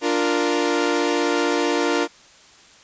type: chord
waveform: sawtooth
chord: Bb major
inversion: first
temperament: equal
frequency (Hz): 293.7 / 349.2 / 466.2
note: D4 / F4 / Bb4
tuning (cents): 0 / 0 / 0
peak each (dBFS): -19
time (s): 0.01-2.08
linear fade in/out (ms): 50
effects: white hiss -49 dBFS RMS until 2.83 s + resampled to 16000 Hz